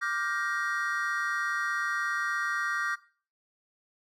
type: chord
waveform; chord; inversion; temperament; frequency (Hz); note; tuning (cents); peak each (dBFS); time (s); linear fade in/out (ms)
triangle; G minor seventh; second; just; 1176 / 1411.2 / 1568 / 1881.6; D6 / F6 / G6 / Bb6; +2 / +18 / 0 / +16; -32; 0.01-2.96; 20
effects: noise-tail reverb RT60 0.4 s tail -18 dB re dry